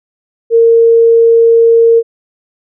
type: tone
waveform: sine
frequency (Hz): 460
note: A#4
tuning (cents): -23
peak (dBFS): -3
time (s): 0.5-2.03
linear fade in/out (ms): 50
effects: none